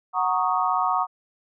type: chord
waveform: sine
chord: D# minor seventh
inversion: first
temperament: equal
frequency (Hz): 740 / 932.3 / 1108.7 / 1244.5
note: F#5 / A#5 / C#6 / D#6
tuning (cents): 0 / 0 / 0 / 0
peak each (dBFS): -25 / -26 / -25 / -26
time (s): 0.13-1.07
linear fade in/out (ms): 50
effects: none